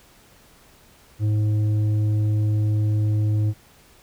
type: tone with tanh clipping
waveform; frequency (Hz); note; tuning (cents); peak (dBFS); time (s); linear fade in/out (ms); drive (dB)
triangle; 106.1; G#2; +38; -19; 1.19-3.54; 50; 11
effects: pink hiss -53 dBFS RMS until 4.02 s